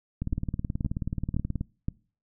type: two click trains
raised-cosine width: 5 ms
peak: -15 / -17 dBFS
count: 4 / 27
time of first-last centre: 0.33-1.884 / 0.22-1.61 s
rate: 1.93 / 18.7 Hz
effects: noise-tail reverb RT60 0.4 s tail -24 dB re dry